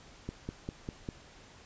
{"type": "click train", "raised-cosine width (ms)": 3, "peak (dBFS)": -23, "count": 5, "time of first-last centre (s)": [0.29, 1.088], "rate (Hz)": 5.01, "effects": ["pink hiss -55 dBFS RMS until 1.65 s", "resampled to 16000 Hz"]}